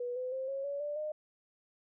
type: tone with pitch steps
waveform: sine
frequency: 488.3 / 506.7 / 525.8 / 545.6 / 566.1 / 587.4 / 609.6 Hz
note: B4 / B4 / C5 / C#5 / C#5 / D5 / D#5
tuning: -20 / +44 / +8 / -28 / +36 / 0 / -36 cents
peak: -34 dBFS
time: 0-1.12 s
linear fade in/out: 5 ms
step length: 160 ms
effects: none